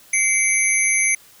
sine tone cluster, 2096 / 2290 / 6200 / 10590 Hz, C7 / D7 / G8 / E9, +2 / -44 / -20 / +7 cents, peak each -21 dBFS, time 0.13-1.15 s, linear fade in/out 5 ms, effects white hiss -49 dBFS RMS until 1.4 s

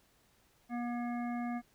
harmonic tone, 240 Hz, B3, 49 cents flat, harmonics 1 / 3 / 5 / 7 / 9, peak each -35 / -41 / -49 / -51 / -51 dBFS, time 0.69-1.62 s, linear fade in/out 50 ms, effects pink hiss -69 dBFS RMS until 1.74 s

